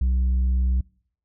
sine tone with tanh clipping, 63 Hz, B1, 35 cents sharp, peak -19 dBFS, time 0.01-0.81 s, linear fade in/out 5 ms, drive 4 dB, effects noise-tail reverb RT60 0.6 s tail -25 dB re dry

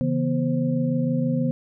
sine tone cluster, 138.7 / 165 / 243.3 / 524 Hz, C#3 / E3 / B3 / C5, +1 / +2 / -26 / +2 cents, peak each -26 / -26 / -23 / -30 dBFS, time 0.01-1.51 s, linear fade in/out 0 ms, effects none

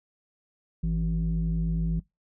sine tone pair together, 51.91 / 164.81 Hz, G#1 / E3, 0 / 0 cents, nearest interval octave + minor sixth, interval 2000 cents, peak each -25 dBFS, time 0.83-2 s, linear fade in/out 10 ms, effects noise-tail reverb RT60 0.2 s tail -24 dB re dry + tanh soft clip ceiling -20 dBFS

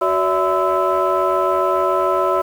sine tone cluster, 372.4 / 572 / 659 / 1017 / 1312 Hz, F#4 / D5 / E5 / C6 / E6, +11 / -46 / -1 / -50 / -9 cents, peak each -20 dBFS, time 0.01-2.42 s, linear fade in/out 10 ms, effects tanh soft clip ceiling -8 dBFS + 7-bit

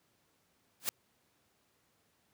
white noise with exponential growth, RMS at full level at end -28 dBFS, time 0.8-0.89 s, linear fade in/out 0 ms, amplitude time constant 18 ms, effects pink hiss -73 dBFS RMS until 2.33 s + high-pass 100 Hz 12 dB/octave

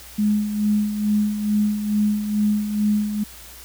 sine tone with tremolo, 209.6 Hz, G#3, 16 cents sharp, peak -15 dBFS, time 0.18-3.24 s, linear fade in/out 10 ms, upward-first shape sine, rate 2.3 Hz, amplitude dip 60%, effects added 60 Hz sine -46 dBFS peak until 3.64 s + white hiss -42 dBFS RMS until 3.64 s

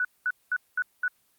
sine tone bursts, 1480 Hz, F#6, in tune, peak -23 dBFS, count 5, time 0-1.08 s, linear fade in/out 2 ms, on 48 ms, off 210 ms, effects white hiss -67 dBFS RMS until 1.38 s + Opus 24 kbps

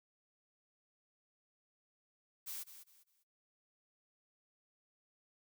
blue noise with echo, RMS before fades -44 dBFS, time 2.46-2.64 s, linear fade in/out 20 ms, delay 200 ms, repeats 3, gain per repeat -11 dB, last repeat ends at 3.24 s, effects noise-tail reverb RT60 0.4 s tail -25 dB re dry

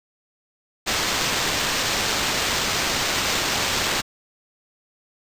violet noise with sample-and-hold, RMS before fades -23 dBFS, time 0.86-4.02 s, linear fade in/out 20 ms, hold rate 11025 Hz, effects resampled to 32000 Hz

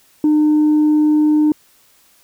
sine tone, 303.1 Hz, D#4, 45 cents flat, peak -8 dBFS, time 0.24-1.52 s, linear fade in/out 2 ms, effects tanh soft clip ceiling -8 dBFS + white hiss -53 dBFS RMS until 2.23 s

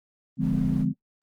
sine chord, D half-diminished seventh, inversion none, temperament equal with one note detuned, 146.83 / 174.61 / 207.7 / 256.2 Hz, D3 / F3 / Ab3 / C4, 0 / 0 / 0 / -36 cents, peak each -27 dBFS, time 0.37-0.94 s, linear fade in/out 50 ms
brown noise, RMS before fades -36 dBFS, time 0.4-0.86 s, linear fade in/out 50 ms
effects noise-tail reverb RT60 0.1 s tail -23 dB re dry + Opus 24 kbps

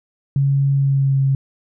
sine tone with pitch glide, 138.59 to 135.82 Hz, C#3 to C#3, 0 to -35 cents, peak -13 dBFS, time 0.36-1.35 s, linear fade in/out 2 ms, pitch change -35 cents, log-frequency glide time 0.74-1.19 s, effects none

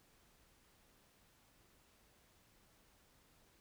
silence, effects pink hiss -70 dBFS RMS until 3.6 s

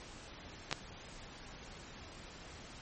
clicks, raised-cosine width 0.2 ms, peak -18 / -14 dBFS, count 2, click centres 0.713 / 0.727 s, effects pink hiss -51 dBFS RMS until 2.81 s + MP3 32 kbps

